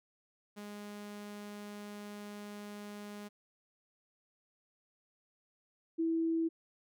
sawtooth / sine tone pair in turn, 206.5 / 327.8 Hz, G#3 / E4, -10 / -10 cents, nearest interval minor sixth, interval 800 cents, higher second, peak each -40 / -29 dBFS, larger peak second, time 0.56-3.29 / 5.98-6.49 s, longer first, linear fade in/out 20 ms, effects none

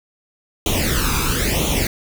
pink noise with flanger, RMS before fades -19 dBFS, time 0.66-1.87 s, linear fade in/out 2 ms, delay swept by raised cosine 0.3 to 0.82 ms, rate 1 Hz, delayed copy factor +0.8, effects none

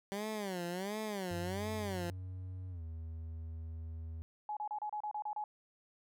15% pulse tone with vibrato, 193.9 Hz, G3, 19 cents flat, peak -31 dBFS, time 0.12-2.1 s, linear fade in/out 0 ms, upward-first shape sine, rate 1.4 Hz, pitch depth 200 cents each way
triangle tone with pitch glide, 92.5 to 80.99 Hz, F#2 to E2, 0 to -30 cents, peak -39 dBFS, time 1.31-4.22 s, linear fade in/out 0 ms, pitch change -230 cents, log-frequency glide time 2.7-2.82 s
sine tone bursts, 843 Hz, G#5, 26 cents sharp, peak -36 dBFS, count 9, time 4.49-5.44 s, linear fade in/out 2 ms, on 78 ms, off 31 ms
effects none

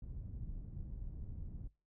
pink low-pass noise, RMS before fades -45 dBFS, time 0.02-1.68 s, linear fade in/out 5 ms, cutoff 120 Hz, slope 12 dB/octave, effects noise-tail reverb RT60 0.3 s tail -22 dB re dry

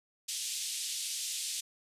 white band-pass noise, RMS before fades -37 dBFS, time 0.28-1.61 s, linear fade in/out 10 ms, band 2900 to 9400 Hz, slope 24 dB/octave, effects resampled to 32000 Hz

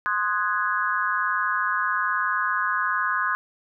sine chord, Ab dominant seventh, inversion first, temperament equal, 1046.5 / 1244.5 / 1480 / 1661.2 Hz, C6 / Eb6 / Gb6 / Ab6, 0 / 0 / 0 / 0 cents, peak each -27 dBFS, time 0.06-3.35 s, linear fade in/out 0 ms, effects none

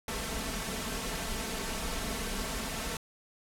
pink noise with comb filter, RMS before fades -35 dBFS, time 0.08-2.97 s, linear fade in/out 2 ms, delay 4.5 ms, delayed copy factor +0.65, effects low-pass 12000 Hz 12 dB/octave

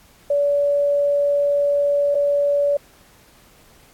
sine tone with dropouts, 573 Hz, D5, 43 cents flat, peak -15 dBFS, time 0.3-2.77 s, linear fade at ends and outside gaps 5 ms, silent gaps 2.147-2.151 s, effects pink hiss -52 dBFS RMS until 3.93 s + AAC 64 kbps

